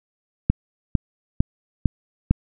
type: click train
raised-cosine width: 5 ms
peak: -3 dBFS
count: 5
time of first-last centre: 0.5-2.31 s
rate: 2.21 Hz
effects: none